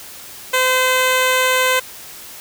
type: tone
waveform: 10% pulse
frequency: 513 Hz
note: C5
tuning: 34 cents flat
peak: -5 dBFS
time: 0.53-1.8 s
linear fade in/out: 10 ms
effects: white hiss -36 dBFS RMS until 2.4 s